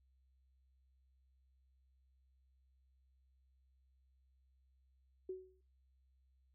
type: tone with exponential decay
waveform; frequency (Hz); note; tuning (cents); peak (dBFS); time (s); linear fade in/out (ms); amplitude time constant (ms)
sine; 373; F#4; +14; -38; 5.29-5.61; 5; 69
effects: noise-tail reverb RT60 0.3 s tail -24 dB re dry + added 65 Hz sine -70 dBFS peak until 6.54 s